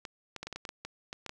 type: clicks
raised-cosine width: 0.2 ms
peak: -22 dBFS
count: 12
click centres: 0.052 / 0.363 / 0.43 / 0.47 / 0.527 / 0.56 / 0.652 / 0.691 / 0.85 / 1.129 / 1.263 / 1.294 s
effects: none